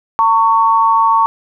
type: tone pair together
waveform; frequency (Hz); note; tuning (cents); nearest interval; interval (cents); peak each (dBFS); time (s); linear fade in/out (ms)
sine; 906.7 / 1114; A#5 / C#6; -48 / +8; major third; 356; -11; 0.19-1.26; 0
effects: none